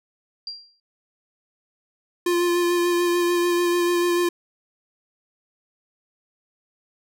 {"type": "tone with exponential decay", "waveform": "sine", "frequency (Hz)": 4751, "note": "D8", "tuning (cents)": 19, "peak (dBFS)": -27, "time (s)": [0.47, 0.8], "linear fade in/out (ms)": 2, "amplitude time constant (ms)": 70}
{"type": "tone with vibrato", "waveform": "square", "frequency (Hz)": 349.2, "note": "F4", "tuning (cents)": 0, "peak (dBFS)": -19, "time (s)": [2.26, 4.29], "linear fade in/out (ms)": 5, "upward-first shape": "sine", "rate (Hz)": 6.8, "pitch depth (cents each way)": 16}
{"effects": []}